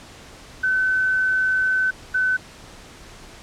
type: tone pair in turn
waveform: sine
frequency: 1520 / 1513.5 Hz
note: F#6 / F#6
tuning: +46 / +39 cents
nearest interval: unison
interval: 7 cents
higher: first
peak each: -17 dBFS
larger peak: neither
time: 0.63-1.91 / 2.14-2.37 s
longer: first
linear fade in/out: 10 ms
effects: pink hiss -43 dBFS RMS until 3.42 s + low-pass 8000 Hz 12 dB/octave